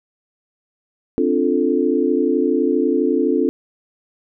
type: chord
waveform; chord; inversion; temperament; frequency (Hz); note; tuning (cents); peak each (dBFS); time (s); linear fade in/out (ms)
sine; D minor seventh; third; equal; 261.6 / 293.7 / 349.2 / 440; C4 / D4 / F4 / A4; 0 / 0 / 0 / 0; -20; 1.18-3.49; 0
effects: none